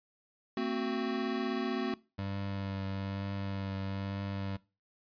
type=chord; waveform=square; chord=F# diminished; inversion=first; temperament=equal with one note detuned; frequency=225.8 / 261.6 / 370 Hz; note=A3 / C4 / F#4; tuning=+45 / 0 / 0 cents; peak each=-36 dBFS; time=0.57-1.94 s; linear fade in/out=2 ms
type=tone with vibrato; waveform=25% pulse; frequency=98 Hz; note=G2; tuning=in tune; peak=-31 dBFS; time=2.18-4.57 s; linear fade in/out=10 ms; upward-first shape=triangle; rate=1.1 Hz; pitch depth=20 cents each way
effects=noise-tail reverb RT60 0.3 s tail -21 dB re dry + resampled to 11025 Hz